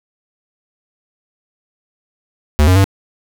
square tone with pitch steps, 74.7 / 92 / 97.2 Hz, D2 / F#2 / G2, +30 / -9 / -14 cents, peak -8 dBFS, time 2.59-2.842 s, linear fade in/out 0 ms, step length 84 ms, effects none

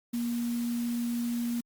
sine tone in noise, 237.2 Hz, A#3, 30 cents sharp, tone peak -28 dBFS, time 0.13-1.61 s, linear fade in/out 10 ms, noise white, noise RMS -45 dBFS, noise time 0.13-1.61 s, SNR +14 dB, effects Opus 48 kbps

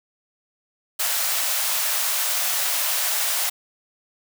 white high-pass noise, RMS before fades -23 dBFS, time 0.99-3.5 s, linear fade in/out 10 ms, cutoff 560 Hz, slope 48 dB/octave, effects none

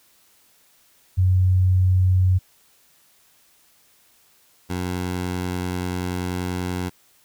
sine / 15% pulse tone pair in turn, 92.5 / 90.34 Hz, F#2 / F#2, 0 / -41 cents, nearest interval unison, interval 41 cents, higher first, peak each -14 / -18 dBFS, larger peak first, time 1.17-2.39 / 4.69-6.9 s, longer second, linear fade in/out 20 ms, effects white hiss -58 dBFS RMS until 7.24 s

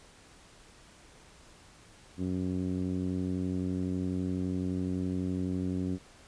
10% pulse tone with low-pass filter, 91.9 Hz, F#2, 11 cents flat, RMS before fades -32 dBFS, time 2.17-5.99 s, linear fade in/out 50 ms, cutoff 260 Hz, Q 1.8, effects pink hiss -56 dBFS RMS until 6.27 s + resampled to 22050 Hz

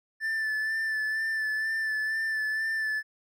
triangle tone with vibrato, 1760 Hz, A6, in tune, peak -25 dBFS, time 0.2-3.03 s, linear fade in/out 50 ms, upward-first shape sine, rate 2.1 Hz, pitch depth 25 cents each way, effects none

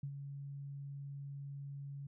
sine tone with ADSR envelope, 140.3 Hz, C#3, 21 cents sharp, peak -37 dBFS, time 0.03-2.07 s, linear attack 4 ms, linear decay 73 ms, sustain -6 dB, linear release 6 ms, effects none

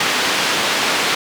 white band-pass noise, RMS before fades -18 dBFS, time 0-1.15 s, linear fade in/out 5 ms, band 190 to 3700 Hz, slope 12 dB/octave, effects none

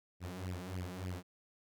sawtooth tone with flanger, 91.2 Hz, F#2, 24 cents flat, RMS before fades -42 dBFS, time 0.2-1.23 s, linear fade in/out 50 ms, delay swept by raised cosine 0.38 to 5.08 ms, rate 3.4 Hz, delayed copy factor +0.95, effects none

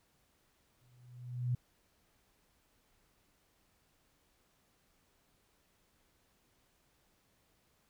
sine tone with exponential growth, 123.47 Hz, B2, in tune, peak -28 dBFS, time 0.81-1.55 s, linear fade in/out 5 ms, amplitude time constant 160 ms, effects pink hiss -73 dBFS RMS until 7.89 s

